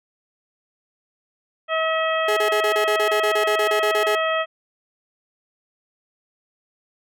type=harmonic tone; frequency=642 Hz; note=E5; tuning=46 cents flat; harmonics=1 / 2 / 3 / 4 / 5; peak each=-22 / -24 / -27 / -30 / -31 dBFS; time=1.68-4.46 s; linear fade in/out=50 ms
type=tone bursts; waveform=35% pulse; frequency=420 Hz; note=G#4; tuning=19 cents sharp; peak=-19 dBFS; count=16; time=2.28-4.153 s; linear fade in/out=5 ms; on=88 ms; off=31 ms
effects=none